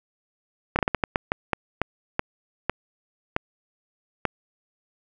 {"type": "slowing click train", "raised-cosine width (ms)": 0.5, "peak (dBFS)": -6, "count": 14, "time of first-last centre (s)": [0.76, 4.253], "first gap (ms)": 29, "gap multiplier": 1.33, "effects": []}